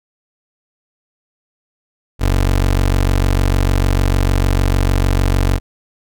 25% pulse tone, 46.64 Hz, F#1, 15 cents sharp, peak -8 dBFS, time 2.19-5.6 s, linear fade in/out 50 ms, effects none

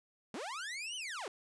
sawtooth linear two-way sweep, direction up then down, 180 to 3083 to 321.5 Hz, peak -36 dBFS, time 0.34-1.28 s, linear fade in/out 2 ms, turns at 0.96 s, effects resampled to 22050 Hz + 12-bit

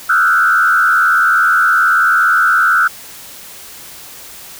sine tone with frequency modulation, 1417 Hz, F6, 25 cents sharp, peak -8 dBFS, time 0.09-2.88 s, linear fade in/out 10 ms, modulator 78.8 Hz, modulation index 1.5, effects white hiss -34 dBFS RMS until 4.59 s

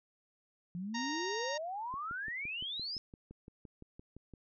sine exponential sweep, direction up, 170 to 5280 Hz, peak -37 dBFS, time 0.75-2.98 s, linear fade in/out 0 ms
harmonic tone, 930 Hz, A#5, 4 cents flat, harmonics 1 / 2 / 3 / 4 / 5 / 6 / 7, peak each -40 / -41 / -48 / -46 / -47 / -46 / -49 dBFS, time 0.94-1.58 s, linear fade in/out 10 ms
click train, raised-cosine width 3 ms, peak -37 dBFS, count 15, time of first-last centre 1.94-4.337 s, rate 5.84 Hz
effects none

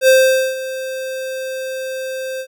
square tone with ADSR envelope, 523.3 Hz, C5, in tune, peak -7 dBFS, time 0.01-2.47 s, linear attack 68 ms, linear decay 470 ms, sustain -16 dB, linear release 69 ms, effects none

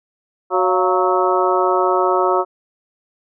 harmonic tone with a mistuned harmonic, 185 Hz, F#3, in tune, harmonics 2 / 3 / 4 / 5 / 6 / 7, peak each -18 / -21 / -21 / -21 / -22 / -21 dBFS, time 0.5-2.45 s, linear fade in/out 50 ms, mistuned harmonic 4, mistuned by -85 cents, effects none

